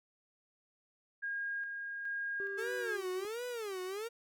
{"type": "tone with tremolo", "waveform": "sine", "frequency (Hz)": 1625, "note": "G#6", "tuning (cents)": -38, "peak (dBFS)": -35, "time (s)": [1.22, 2.97], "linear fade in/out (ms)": 20, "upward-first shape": "square", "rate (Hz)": 1.2, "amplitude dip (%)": 35}
{"type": "tone with pitch glide", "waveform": "triangle", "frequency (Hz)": [394.2, 367.8], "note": ["G4", "F#4"], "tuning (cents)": [10, -10], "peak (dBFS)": -39, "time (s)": [2.4, 3.25], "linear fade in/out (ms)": 0, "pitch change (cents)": -120, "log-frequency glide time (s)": [2.54, 2.89]}
{"type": "tone with vibrato", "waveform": "45% pulse", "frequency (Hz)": 425.7, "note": "G#4", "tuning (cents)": 43, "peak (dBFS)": -38, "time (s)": [2.57, 4.09], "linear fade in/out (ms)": 20, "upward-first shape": "sine", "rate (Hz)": 1.4, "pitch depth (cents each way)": 260}
{"effects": []}